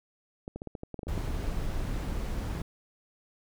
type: clicks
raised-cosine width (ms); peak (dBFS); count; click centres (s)
2; -24; 11; 0.479 / 0.56 / 0.619 / 0.673 / 0.752 / 0.834 / 0.943 / 0.992 / 1.032 / 1.07 / 1.178
type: noise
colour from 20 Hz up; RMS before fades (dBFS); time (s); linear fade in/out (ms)
brown; -32; 1.08-2.62; 5
effects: none